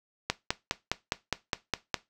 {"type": "click train", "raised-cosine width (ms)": 0.2, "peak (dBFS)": -8, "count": 9, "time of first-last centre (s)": [0.3, 1.943], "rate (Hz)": 4.87, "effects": ["noise-tail reverb RT60 0.2 s tail -17 dB re dry"]}